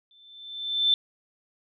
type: tone with exponential growth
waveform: sine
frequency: 3540 Hz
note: A7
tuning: 10 cents sharp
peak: -16 dBFS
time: 0.11-0.94 s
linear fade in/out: 1 ms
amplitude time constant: 180 ms
effects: none